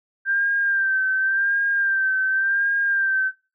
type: tone with vibrato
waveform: sine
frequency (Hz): 1578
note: G6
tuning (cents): +11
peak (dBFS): -18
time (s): 0.25-3.32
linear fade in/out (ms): 50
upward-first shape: sine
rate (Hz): 0.9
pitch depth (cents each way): 45
effects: noise-tail reverb RT60 0.3 s tail -18 dB re dry